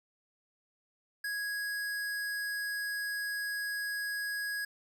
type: tone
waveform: square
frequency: 1660 Hz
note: G#6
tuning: 1 cent flat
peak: -34 dBFS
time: 1.24-4.65 s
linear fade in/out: 5 ms
effects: none